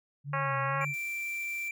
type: tone with vibrato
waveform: sine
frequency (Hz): 138.59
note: C#3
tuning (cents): 0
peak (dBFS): -34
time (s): 0.24-0.95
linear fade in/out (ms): 50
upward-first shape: sine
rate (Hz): 2.1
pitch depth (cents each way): 99
type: harmonic tone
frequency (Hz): 274.3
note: C#4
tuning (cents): -18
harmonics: 2 / 3 / 4 / 5 / 6 / 7 / 8 / 9 / 10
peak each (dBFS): -37 / -39 / -32 / -37 / -38 / -39 / -44 / -43 / -48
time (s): 0.33-0.85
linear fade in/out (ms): 5
type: tone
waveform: triangle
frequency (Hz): 2349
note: D7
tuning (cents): 0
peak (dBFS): -31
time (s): 0.81-1.71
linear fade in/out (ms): 2
type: noise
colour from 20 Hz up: blue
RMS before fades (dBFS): -50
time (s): 0.93-1.69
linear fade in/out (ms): 10
effects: none